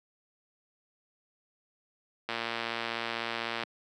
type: click train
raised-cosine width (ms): 0.3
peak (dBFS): -16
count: 157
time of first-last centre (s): 2.29-3.635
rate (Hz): 116
effects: high-pass 200 Hz 12 dB/octave